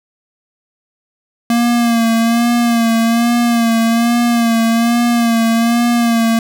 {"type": "tone with vibrato", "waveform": "square", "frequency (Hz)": 232.8, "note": "A#3", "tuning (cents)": -2, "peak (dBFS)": -11, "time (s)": [1.5, 6.39], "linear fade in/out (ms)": 2, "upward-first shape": "sine", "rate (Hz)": 1.2, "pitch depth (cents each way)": 41, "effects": []}